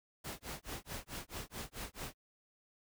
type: noise with tremolo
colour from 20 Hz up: pink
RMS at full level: -42 dBFS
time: 0.24-2.15 s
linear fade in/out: 10 ms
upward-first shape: sine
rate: 4.6 Hz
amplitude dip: 100%
effects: none